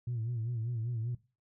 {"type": "tone with vibrato", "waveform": "sine", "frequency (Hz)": 116.54, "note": "A#2", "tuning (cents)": 0, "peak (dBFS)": -31, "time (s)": [0.07, 1.15], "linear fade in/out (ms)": 5, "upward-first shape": "sine", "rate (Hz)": 5.1, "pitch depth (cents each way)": 95, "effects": ["noise-tail reverb RT60 0.3 s tail -18 dB re dry", "tanh soft clip ceiling -29 dBFS"]}